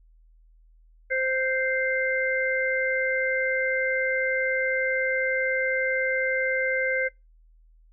harmonic tone, 522 Hz, C5, 4 cents flat, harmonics 1 / 3 / 4, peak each -27 / -27 / -27 dBFS, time 1.1-7.09 s, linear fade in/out 20 ms, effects noise-tail reverb RT60 0.2 s tail -23 dB re dry + added 40 Hz sine -53 dBFS peak until 7.92 s

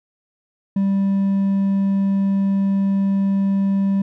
triangle tone with hard clipping, 196 Hz, G3, in tune, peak -16 dBFS, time 0.76-4.02 s, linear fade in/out 5 ms, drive 5 dB, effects none

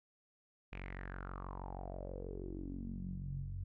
sawtooth tone with low-pass filter sweep, 46.25 Hz, F#1, in tune, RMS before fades -44 dBFS, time 0.72-3.64 s, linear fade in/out 10 ms, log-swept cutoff 2500 to 100 Hz, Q 6.3, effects none

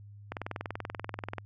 click train, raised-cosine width 0.5 ms, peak -20 dBFS, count 23, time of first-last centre 0.32-1.383 s, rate 20.7 Hz, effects added 102 Hz sine -47 dBFS peak until 1.45 s

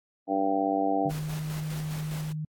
harmonic tone, 97.7 Hz, G2, 5 cents flat, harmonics 2 / 3 / 4 / 5 / 6 / 7 / 8, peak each -40 / -28 / -38 / -33 / -38 / -29 / -29 dBFS, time 0.27-1.12 s, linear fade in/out 50 ms
sine tone with pitch glide, 152.8 to 154.31 Hz, D#3 to D#3, -31 to -14 cents, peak -30 dBFS, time 1.05-2.45 s, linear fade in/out 5 ms, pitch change +17 cents, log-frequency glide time 1.21-1.27 s
pink noise with tremolo, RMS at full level -41 dBFS, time 1.09-2.33 s, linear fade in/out 20 ms, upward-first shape square, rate 4.9 Hz, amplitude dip 40%
effects AAC 64 kbps

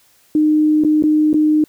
sine tone with dropouts, 305.8 Hz, D#4, 30 cents flat, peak -10 dBFS, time 0.35-1.64 s, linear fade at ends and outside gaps 2 ms, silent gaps 0.838-0.847 / 1.025-1.037 / 1.331-1.342 s, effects white hiss -54 dBFS RMS until 1.68 s

